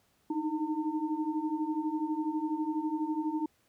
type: tone cluster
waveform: sine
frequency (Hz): 303.6 / 315.7 / 905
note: D#4 / D#4 / A5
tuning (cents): -42 / +25 / +48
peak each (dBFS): -34 / -32 / -38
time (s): 0.3-3.46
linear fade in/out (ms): 5
effects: pink hiss -70 dBFS RMS until 3.68 s + high-pass 60 Hz 12 dB/octave